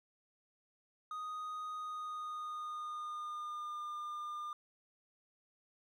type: tone with pitch glide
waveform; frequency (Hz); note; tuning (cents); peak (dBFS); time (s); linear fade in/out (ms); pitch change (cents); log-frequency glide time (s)
triangle; 1244.5 to 1204.2; D#6 to D6; 0 to +43; -38; 1.11-4.53; 2; -57; 1.75-3.85
effects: none